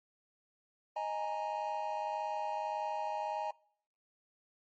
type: chord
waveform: triangle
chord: D# suspended fourth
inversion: none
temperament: equal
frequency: 622.3 / 830.6 / 932.3 Hz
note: D#5 / G#5 / A#5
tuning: 0 / 0 / 0 cents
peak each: -38 / -35 / -37 dBFS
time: 0.96-3.51 s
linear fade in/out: 5 ms
effects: noise-tail reverb RT60 0.7 s tail -26 dB re dry + MP3 32 kbps